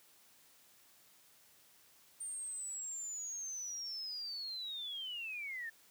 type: linear sweep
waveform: sine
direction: down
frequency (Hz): 8870 to 1760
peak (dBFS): -40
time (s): 2.2-5.7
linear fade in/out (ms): 10
effects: white hiss -65 dBFS RMS until 5.9 s + high-pass 80 Hz 12 dB/octave